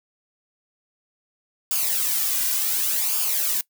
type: noise with flanger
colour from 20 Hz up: blue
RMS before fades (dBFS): -23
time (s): 1.71-3.61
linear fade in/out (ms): 2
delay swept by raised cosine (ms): 0.5 to 2.3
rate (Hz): 0.68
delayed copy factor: -0.7
effects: noise-tail reverb RT60 0.1 s tail -21 dB re dry